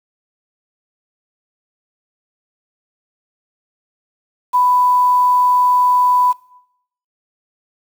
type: tone with quantisation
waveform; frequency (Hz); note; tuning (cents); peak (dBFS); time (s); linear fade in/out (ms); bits
sine; 993; B5; +9; -10; 4.53-6.33; 20; 6
effects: noise-tail reverb RT60 0.8 s tail -21 dB re dry